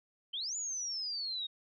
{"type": "exponential two-way sweep", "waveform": "sine", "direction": "up then down", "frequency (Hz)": [2996, 7040, 3713], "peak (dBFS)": -35, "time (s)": [0.33, 1.47], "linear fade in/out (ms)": 10, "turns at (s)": 0.56, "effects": []}